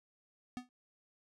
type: tone with exponential decay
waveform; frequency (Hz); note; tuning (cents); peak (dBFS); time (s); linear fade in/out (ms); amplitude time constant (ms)
square; 248.9; B3; +14; -36; 0.57-0.69; 0; 25
effects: low-pass 8000 Hz 12 dB/octave